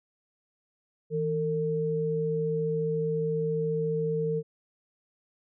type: tone pair together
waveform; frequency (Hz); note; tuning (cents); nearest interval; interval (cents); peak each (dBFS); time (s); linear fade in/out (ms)
sine; 160.97 / 452.4; E3 / A4; -41 / +48; octave + tritone; 1789; -30 / -27; 1.1-4.43; 50
effects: none